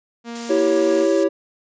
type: tone with pitch glide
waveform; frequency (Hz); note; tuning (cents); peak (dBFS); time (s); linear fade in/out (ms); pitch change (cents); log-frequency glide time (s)
sawtooth; 234.2 to 236.8; A#3 to A#3; +8 to +27; -25; 0.24-1.07; 50; +19; 0.48-0.59
type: noise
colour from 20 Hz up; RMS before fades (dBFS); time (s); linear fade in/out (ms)
blue; -30; 0.35-1.24; 5
type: chord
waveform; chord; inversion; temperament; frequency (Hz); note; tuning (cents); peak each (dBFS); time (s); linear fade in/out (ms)
triangle; C# diminished; first; equal; 329.6 / 392 / 554.4; E4 / G4 / C#5; 0 / 0 / 0; -17; 0.49-1.29; 20
effects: resampled to 16000 Hz